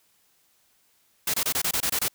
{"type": "noise bursts", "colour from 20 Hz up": "white", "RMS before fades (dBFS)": -25, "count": 9, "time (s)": [1.27, 2.083], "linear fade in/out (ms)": 5, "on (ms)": 69, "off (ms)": 24, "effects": ["white hiss -65 dBFS RMS until 2.14 s"]}